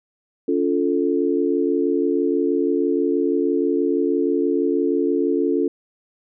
sine chord, Db augmented, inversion none, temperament equal with one note detuned, 283 / 349.2 / 440 Hz, Db4 / F4 / A4, +36 / 0 / 0 cents, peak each -21 / -21 / -22 dBFS, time 0.48-5.68 s, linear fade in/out 5 ms, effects none

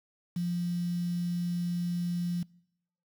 sine tone with quantisation, 174.61 Hz, F3, in tune, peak -28 dBFS, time 0.36-2.43 s, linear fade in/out 5 ms, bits 8, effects noise-tail reverb RT60 0.8 s tail -25 dB re dry

